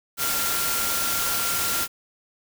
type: tone in noise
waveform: sine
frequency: 1384 Hz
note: F6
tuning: 16 cents flat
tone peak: -31 dBFS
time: 0.17-1.88 s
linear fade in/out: 50 ms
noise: white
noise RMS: -25 dBFS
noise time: 0.17-1.88 s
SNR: -9 dB
effects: none